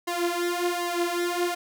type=tone with flanger; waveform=sawtooth; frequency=349.2 Hz; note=F4; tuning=in tune; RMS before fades=-27 dBFS; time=0.07-1.55 s; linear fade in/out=10 ms; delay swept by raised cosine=1 to 5.2 ms; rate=1.3 Hz; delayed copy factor=+0.8; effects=none